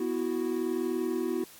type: chord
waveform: triangle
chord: B suspended fourth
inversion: none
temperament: equal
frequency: 246.9 / 329.6 / 370 Hz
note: B3 / E4 / F#4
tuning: 0 / 0 / 0 cents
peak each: -32 / -30 / -29 dBFS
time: 0-1.44 s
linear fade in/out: 5 ms
effects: white hiss -52 dBFS RMS until 1.59 s + AAC 64 kbps